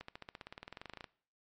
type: accelerating click train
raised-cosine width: 0.3 ms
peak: -29 dBFS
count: 21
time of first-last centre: 0.01-1.042 s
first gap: 74 ms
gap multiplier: 0.96
effects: noise-tail reverb RT60 0.5 s tail -20 dB re dry + MP3 48 kbps